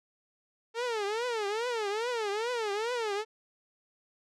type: tone with vibrato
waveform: sawtooth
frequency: 445.5 Hz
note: A4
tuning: 22 cents sharp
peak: -26 dBFS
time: 0.74-3.25 s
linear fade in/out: 50 ms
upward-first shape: triangle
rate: 2.4 Hz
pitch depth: 220 cents each way
effects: low-pass 6000 Hz 12 dB/octave